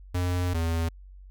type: tone pair in turn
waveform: square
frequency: 89.4 / 82.61 Hz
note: F2 / E2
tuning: +41 / +4 cents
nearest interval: minor second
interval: 137 cents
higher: first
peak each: -25 dBFS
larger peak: neither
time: 0.14-0.54 / 0.54-0.89 s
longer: first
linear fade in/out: 10 ms
effects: added 47 Hz sine -44 dBFS peak until 1.3 s